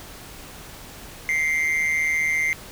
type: tone with amplitude modulation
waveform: triangle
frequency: 2093 Hz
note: C7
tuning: in tune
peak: -15 dBFS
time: 1.29-2.53 s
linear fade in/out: 0 ms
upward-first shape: sine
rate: 155 Hz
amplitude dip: 65%
effects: pink hiss -41 dBFS RMS until 2.71 s